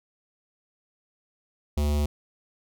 square tone with notch filter, 73.6 Hz, D2, 4 cents sharp, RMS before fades -24 dBFS, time 1.77-2.06 s, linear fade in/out 5 ms, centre 1600 Hz, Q 0.99, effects none

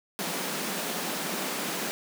pink high-pass noise, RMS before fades -32 dBFS, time 0.19-1.91 s, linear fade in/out 0 ms, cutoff 160 Hz, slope 96 dB/octave, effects none

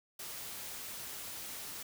white noise, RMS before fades -44 dBFS, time 0.19-1.83 s, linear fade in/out 5 ms, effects none

